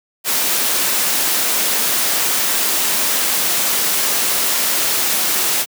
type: noise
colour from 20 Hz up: white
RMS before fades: -17 dBFS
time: 0.24-5.66 s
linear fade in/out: 50 ms
effects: high-pass 200 Hz 12 dB/octave